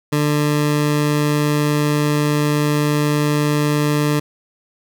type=tone; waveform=20% pulse; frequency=148.3 Hz; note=D3; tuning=17 cents sharp; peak=-10 dBFS; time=0.12-4.2 s; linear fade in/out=10 ms; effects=none